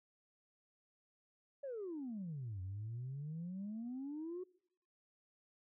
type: exponential two-way sweep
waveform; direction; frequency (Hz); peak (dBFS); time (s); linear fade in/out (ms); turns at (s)
sine; down then up; 578 to 90.5 to 374.5; -40; 1.63-4.44; 10; 2.61
effects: noise-tail reverb RT60 0.7 s tail -24 dB re dry + tanh soft clip ceiling -38 dBFS